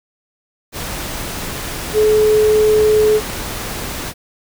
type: tone in noise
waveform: sine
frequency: 428.4 Hz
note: A4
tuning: 46 cents flat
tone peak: -9 dBFS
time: 1.93-3.21 s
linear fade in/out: 50 ms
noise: pink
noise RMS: -25 dBFS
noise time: 0.72-4.14 s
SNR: +13 dB
effects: none